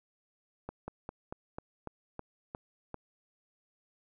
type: slowing click train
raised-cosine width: 1 ms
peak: -25 dBFS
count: 9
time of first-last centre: 0.69-2.943 s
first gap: 190 ms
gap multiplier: 1.11
effects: none